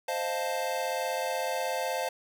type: chord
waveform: square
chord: F dominant seventh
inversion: second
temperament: equal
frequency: 523.3 / 622.3 / 698.5 / 880 Hz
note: C5 / Eb5 / F5 / A5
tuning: 0 / 0 / 0 / 0 cents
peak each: -34 / -37 / -35 / -36 dBFS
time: 0.08-2.09 s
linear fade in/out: 5 ms
effects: none